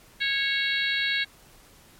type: harmonic tone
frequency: 550 Hz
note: C#5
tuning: 14 cents flat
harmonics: 3 / 4 / 5 / 6 / 7 / 8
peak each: -28 / -28 / -34 / -34 / -29 / -35 dBFS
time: 0.2-1.25 s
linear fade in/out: 20 ms
effects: pink hiss -54 dBFS RMS until 1.99 s + MP3 64 kbps